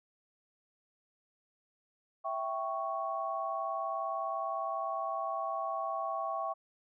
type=chord; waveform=sine; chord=C# diminished; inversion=first; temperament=equal with one note detuned; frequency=659.3 / 779 / 1108.7 Hz; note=E5 / G5 / C#6; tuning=0 / -11 / 0 cents; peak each=-37 / -38 / -36 dBFS; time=2.24-6.54 s; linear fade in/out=20 ms; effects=none